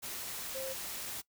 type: tone in noise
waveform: sine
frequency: 530 Hz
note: C5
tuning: 22 cents sharp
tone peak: -38 dBFS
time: 0.54-0.74 s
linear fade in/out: 20 ms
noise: white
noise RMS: -41 dBFS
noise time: 0.02-1.22 s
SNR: 0 dB
effects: noise-tail reverb RT60 0.1 s tail -20 dB re dry